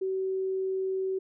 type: tone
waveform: sine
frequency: 380 Hz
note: F#4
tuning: 46 cents sharp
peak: -27 dBFS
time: 0.01-1.19 s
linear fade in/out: 10 ms
effects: none